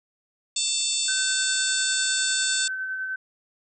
harmonic tone, 892 Hz, A5, 23 cents sharp, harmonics 3 / 4 / 5 / 6 / 7 / 8 / 9, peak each -37 / -29 / -30 / -36 / -37 / -30 / -27 dBFS, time 0.56-2.68 s, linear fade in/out 5 ms
sine tone with tremolo, 1532 Hz, G6, 40 cents flat, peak -26 dBFS, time 1.08-3.16 s, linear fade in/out 5 ms, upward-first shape sine, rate 9.9 Hz, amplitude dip 30%
effects none

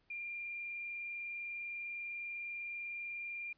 sine tone with vibrato, 2392 Hz, D7, 31 cents sharp, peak -40 dBFS, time 0.1-3.53 s, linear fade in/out 5 ms, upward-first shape square, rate 20 Hz, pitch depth 14 cents each way, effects pink hiss -75 dBFS RMS until 3.57 s + resampled to 11025 Hz

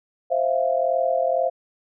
sine tone cluster, 524 / 651 / 693 Hz, C5 / E5 / F5, +2 / -22 / -14 cents, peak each -23 dBFS, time 0.3-1.5 s, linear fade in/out 20 ms, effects none

